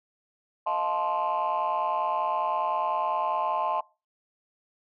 sine chord, F dominant seventh, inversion third, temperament just, 628.6 / 698.5 / 873.1 / 1047.7 Hz, Eb5 / F5 / A5 / C6, +18 / 0 / -14 / +2 cents, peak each -32 / -31 / -27 / -27 dBFS, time 0.66-3.81 s, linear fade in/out 10 ms, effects noise-tail reverb RT60 0.3 s tail -22 dB re dry + tanh soft clip ceiling -19 dBFS

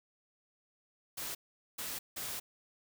white noise bursts at uneven times, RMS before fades -40 dBFS, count 3, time 1.17-1.35 / 1.78-1.99 / 2.16-2.4 s, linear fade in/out 10 ms, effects none

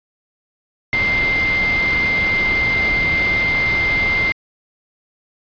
sine tone in noise, 2093 Hz, C7, in tune, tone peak -15 dBFS, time 0.93-4.32 s, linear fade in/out 0 ms, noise pink, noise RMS -24 dBFS, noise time 0.93-4.32 s, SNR +6 dB, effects resampled to 11025 Hz

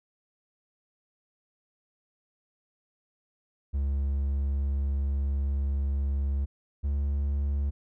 triangle tone pair in turn, 69.4 / 70.74 Hz, C#2 / C#2, +3 / +36 cents, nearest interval unison, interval 33 cents, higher second, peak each -23 dBFS, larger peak neither, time 3.73-6.46 / 6.83-7.71 s, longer first, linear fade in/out 20 ms, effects none

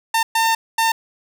sawtooth tone bursts at uneven times, 904 Hz, A5, 47 cents sharp, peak -11 dBFS, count 3, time 0.14-0.23 / 0.35-0.55 / 0.78-0.92 s, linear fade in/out 5 ms, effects none

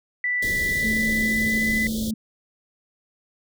sine tone with pitch glide, 1975.5 to 2003 Hz, B6 to B6, 0 to +24 cents, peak -21 dBFS, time 0.24-1.87 s, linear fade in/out 2 ms, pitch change +24 cents, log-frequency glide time 0.52-1.71 s
pink band-stop noise, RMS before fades -31 dBFS, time 0.42-2.11 s, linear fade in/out 5 ms, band 610 to 3200 Hz, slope 96 dB/octave
sine tone, 220 Hz, A3, in tune, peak -24 dBFS, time 0.84-2.14 s, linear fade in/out 5 ms
effects none

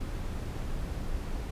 brown noise, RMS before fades -34 dBFS, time 0-1.51 s, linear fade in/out 10 ms, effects resampled to 32000 Hz

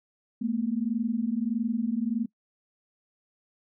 sine tone pair together, 218.4 / 240 Hz, A3 / B3, -13 / -49 cents, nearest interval major second, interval 164 cents, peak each -28 / -28 dBFS, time 0.41-2.26 s, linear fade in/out 10 ms, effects noise-tail reverb RT60 0.1 s tail -21 dB re dry

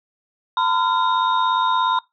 sine tone cluster, 916 / 1013 / 1389 / 3708 Hz, A#5 / B5 / F6 / A#7, -31 / +44 / -10 / -10 cents, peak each -22 / -18 / -26 / -26 dBFS, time 0.57-1.99 s, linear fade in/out 2 ms, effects noise-tail reverb RT60 0.2 s tail -23 dB re dry + tanh soft clip ceiling -6 dBFS

